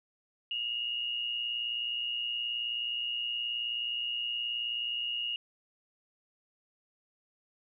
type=tone pair together; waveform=sine; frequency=2756 / 2875 Hz; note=F7 / F7; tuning=-24 / +50 cents; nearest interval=minor second; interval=74 cents; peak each=-39 / -32 dBFS; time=0.51-5.36 s; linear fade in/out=2 ms; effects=none